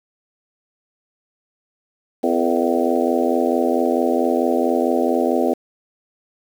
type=harmonic tone with a mistuned harmonic; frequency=84.5 Hz; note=E2; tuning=43 cents sharp; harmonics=3 / 4 / 5 / 6 / 7 / 8 / 9; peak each=-21 / -22 / -23 / -24 / -24 / -25 / -26 dBFS; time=2.23-5.54 s; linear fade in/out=10 ms; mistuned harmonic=6; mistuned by=-62 cents; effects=7-bit